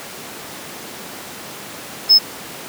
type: tone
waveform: triangle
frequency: 5200 Hz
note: E8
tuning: 24 cents flat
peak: -5 dBFS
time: 2.09-2.19 s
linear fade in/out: 20 ms
effects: pink hiss -32 dBFS RMS until 2.68 s + high-pass 200 Hz 12 dB/octave